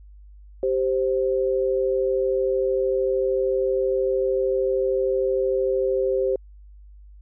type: tone pair together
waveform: sine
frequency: 390.2 / 523.3 Hz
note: G4 / C5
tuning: -8 / 0 cents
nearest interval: perfect fourth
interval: 508 cents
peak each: -22 dBFS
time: 0.63-6.36 s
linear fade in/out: 2 ms
effects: added 50 Hz sine -43 dBFS peak until 7.21 s